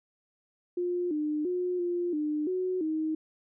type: tone with pitch steps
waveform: sine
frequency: 354.5 / 301.8 / 360.2 / 350.6 / 301.3 / 368.7 / 314 Hz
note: F4 / D4 / F#4 / F4 / D4 / F#4 / D#4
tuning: +26 / +47 / -46 / +7 / +44 / -6 / +16 cents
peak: -27 dBFS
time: 0.77-3.15 s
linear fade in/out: 5 ms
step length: 340 ms
effects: none

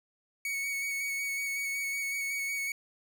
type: tone with vibrato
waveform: 45% pulse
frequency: 2228 Hz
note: C#7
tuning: 8 cents sharp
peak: -31 dBFS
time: 0.45-2.72 s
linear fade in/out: 2 ms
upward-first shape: square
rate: 5.4 Hz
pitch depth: 14 cents each way
effects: none

